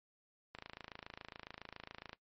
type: click train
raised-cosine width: 0.3 ms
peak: -30 dBFS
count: 44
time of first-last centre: 0.55-2.131 s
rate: 27.2 Hz
effects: noise-tail reverb RT60 0.1 s tail -17 dB re dry + MP3 32 kbps